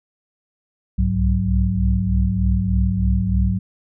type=tone cluster; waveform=sine; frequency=62.1 / 65.4 / 103 / 185.9 Hz; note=B1 / C2 / G#2 / F#3; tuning=+10 / 0 / -14 / +8 cents; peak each=-21 dBFS; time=0.98-3.59 s; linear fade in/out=10 ms; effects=none